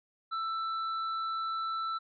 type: tone with hard clipping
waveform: triangle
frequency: 1327 Hz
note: E6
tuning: 11 cents sharp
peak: -33 dBFS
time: 0.31-1.99 s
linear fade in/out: 20 ms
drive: 10 dB
effects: resampled to 11025 Hz